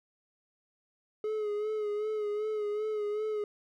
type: tone with vibrato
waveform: triangle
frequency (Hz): 423.5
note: G#4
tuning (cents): +34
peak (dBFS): -28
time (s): 1.24-3.44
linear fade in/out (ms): 2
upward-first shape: sine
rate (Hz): 2.6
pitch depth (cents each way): 41
effects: none